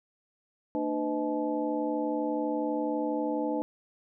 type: tone cluster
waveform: sine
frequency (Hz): 228.7 / 300.9 / 505 / 629 / 860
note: A#3 / D4 / B4 / D#5 / A5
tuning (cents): -33 / +42 / +39 / +19 / -40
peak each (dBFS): -38 / -30 / -33 / -37 / -36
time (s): 0.75-3.62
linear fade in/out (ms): 0
effects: none